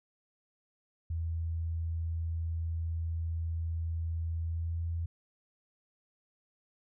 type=tone with pitch glide; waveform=sine; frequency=82.41 to 83.71 Hz; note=E2 to E2; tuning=0 to +27 cents; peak=-31 dBFS; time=1.1-5.06 s; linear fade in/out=5 ms; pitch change=+27 cents; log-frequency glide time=4.44-4.82 s; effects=none